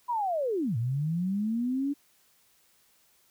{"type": "linear two-way sweep", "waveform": "sine", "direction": "down then up", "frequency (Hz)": [1000, 110, 289.3], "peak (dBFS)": -26, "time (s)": [0.08, 1.94], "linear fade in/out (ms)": 20, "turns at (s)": 0.77, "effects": ["white hiss -65 dBFS RMS until 3.3 s"]}